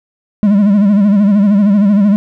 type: tone with vibrato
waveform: triangle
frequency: 203.1 Hz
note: G#3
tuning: 38 cents flat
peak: -4 dBFS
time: 0.43-2.16 s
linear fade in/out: 0 ms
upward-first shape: sine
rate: 13 Hz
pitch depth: 85 cents each way
effects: none